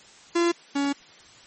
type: tone pair in turn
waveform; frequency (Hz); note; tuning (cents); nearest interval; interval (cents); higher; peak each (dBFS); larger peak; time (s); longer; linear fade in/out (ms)
45% pulse; 342.2 / 281.4; F4 / C#4; -35 / +26; minor third; 339; first; -19 / -22; first; 0.35-0.52 / 0.75-0.93; second; 10
effects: white hiss -50 dBFS RMS until 1.46 s + MP3 32 kbps